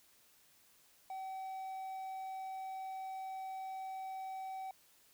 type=tone; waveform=triangle; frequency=763 Hz; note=G5; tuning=47 cents flat; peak=-39 dBFS; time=1.1-4.71 s; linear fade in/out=2 ms; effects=white hiss -67 dBFS RMS until 5.13 s